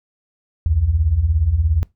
sine beating tone pair, 65.8 / 82.8 Hz, C2 / E2, +10 / +8 cents, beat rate 17 Hz, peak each -20 / -15 dBFS, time 0.66-1.83 s, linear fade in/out 0 ms, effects noise-tail reverb RT60 0.2 s tail -22 dB re dry

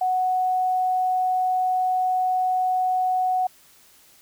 sine tone, 740 Hz, F#5, in tune, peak -19 dBFS, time 0.01-3.47 s, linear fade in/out 5 ms, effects white hiss -54 dBFS RMS until 4.21 s

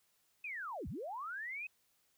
sine linear two-way sweep, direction down then up, 2575 to 51.91 to 2575 Hz, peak -40 dBFS, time 0.44-1.67 s, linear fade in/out 5 ms, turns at 0.88 s, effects white hiss -75 dBFS RMS until 2.17 s

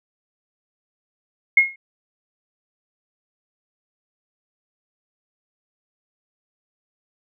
sine tone with exponential decay, 2156 Hz, C#7, 49 cents flat, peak -6 dBFS, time 1.57-1.76 s, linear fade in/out 5 ms, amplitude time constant 41 ms, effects none

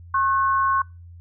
sine tone pair together, 1083.9 / 1500 Hz, C#6 / F#6, -39 / +23 cents, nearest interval tritone, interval 562 cents, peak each -18 / -25 dBFS, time 0.14-0.82 s, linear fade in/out 5 ms, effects noise-tail reverb RT60 0.3 s tail -26 dB re dry + added 86 Hz sine -40 dBFS peak until 1.2 s

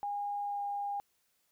sine tone with pitch glide, 815 to 809.8 Hz, G#5 to G#5, -33 to -44 cents, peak -33 dBFS, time 0.03-1 s, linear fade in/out 0 ms, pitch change -11 cents, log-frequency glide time 0.43-0.62 s, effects white hiss -75 dBFS RMS until 1.51 s

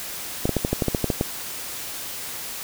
clicks, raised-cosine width 2 ms, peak -7 dBFS, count 11, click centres 0.455 / 0.493 / 0.567 / 0.649 / 0.73 / 0.822 / 0.883 / 0.948 / 1.043 / 1.102 / 1.211 s, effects white hiss -33 dBFS RMS until 2.63 s

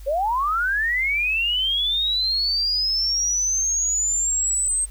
sine linear sweep, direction up, 522 to 8372 Hz, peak -19 dBFS, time 0.06-4.86 s, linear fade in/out 20 ms, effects added 49 Hz sine -36 dBFS peak until 4.9 s + white hiss -52 dBFS RMS until 4.9 s

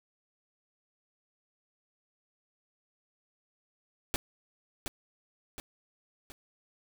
pink noise with echo, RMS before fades -30 dBFS, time 4.14-4.16 s, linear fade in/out 0 ms, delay 720 ms, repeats 3, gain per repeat -6 dB, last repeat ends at 6.32 s, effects none

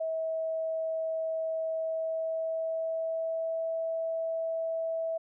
sine tone with pitch glide, 645 to 653.6 Hz, E5 to E5, -38 to -15 cents, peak -29 dBFS, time 0-5.18 s, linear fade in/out 10 ms, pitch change +23 cents, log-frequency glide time 1.75-3.68 s, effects none

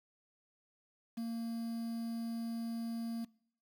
triangle tone with quantisation, 230 Hz, A#3, 23 cents flat, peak -34 dBFS, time 1.17-3.25 s, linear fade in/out 10 ms, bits 9, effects noise-tail reverb RT60 0.6 s tail -23 dB re dry

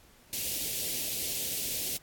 white band-stop noise, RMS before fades -33 dBFS, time 0.33-1.97 s, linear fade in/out 2 ms, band 590 to 2400 Hz, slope 24 dB/octave, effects pink hiss -59 dBFS RMS until 2.02 s + AAC 64 kbps

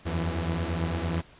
sawtooth tone cluster, 81.8 / 90.7 / 166.8 Hz, E2 / F#2 / E3, -13 / -34 / +21 cents, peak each -26 / -29 / -28 dBFS, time 0.05-1.22 s, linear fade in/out 20 ms, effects pink hiss -54 dBFS RMS until 1.39 s + resampled to 8000 Hz

